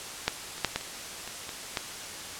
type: clicks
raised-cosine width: 0.2 ms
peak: -6 / -24 / -6 / -10 / -23 / -20 / -19 / -10 dBFS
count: 8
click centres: 0.28 / 0.581 / 0.647 / 0.76 / 0.811 / 1.276 / 1.492 / 1.772 s
effects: white hiss -39 dBFS RMS until 2.39 s + low-pass 9000 Hz 12 dB/octave